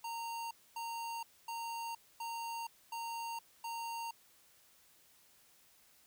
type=tone bursts; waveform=square; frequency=924 Hz; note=A#5; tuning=16 cents flat; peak=-40 dBFS; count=6; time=0.04-4.11 s; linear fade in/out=5 ms; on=470 ms; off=250 ms; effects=white hiss -66 dBFS RMS until 6.06 s